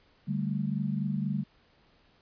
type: chord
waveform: sine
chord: D suspended fourth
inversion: none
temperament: equal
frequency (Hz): 146.83 / 196 / 220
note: D3 / G3 / A3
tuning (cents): 0 / 0 / 0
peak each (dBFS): -32 / -31 / -34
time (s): 0.27-1.44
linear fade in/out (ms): 20
effects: pink hiss -64 dBFS RMS until 2.21 s + resampled to 11025 Hz